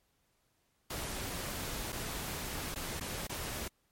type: noise with dropouts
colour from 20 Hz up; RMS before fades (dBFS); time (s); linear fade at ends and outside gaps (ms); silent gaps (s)
pink; -39; 0.9-3.68; 5; 1.922-1.926 / 2.744-2.758 / 2.999-3.008 / 3.27-3.294
effects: pink hiss -75 dBFS RMS until 3.91 s + MP3 64 kbps